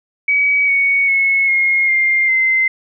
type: tone with pitch steps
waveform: sine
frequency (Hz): 2271 / 2229 / 2189 / 2148 / 2109 / 2071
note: C#7 / C#7 / C#7 / C7 / C7 / C7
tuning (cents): +41 / +9 / -22 / +45 / +13 / -18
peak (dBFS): -11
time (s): 0.28-2.68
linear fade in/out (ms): 5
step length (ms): 400
effects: none